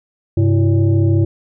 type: tone with frequency modulation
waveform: sine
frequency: 100.1 Hz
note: G2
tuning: 37 cents sharp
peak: -10 dBFS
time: 0.37-1.25 s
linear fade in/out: 5 ms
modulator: 234 Hz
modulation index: 0.92
effects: none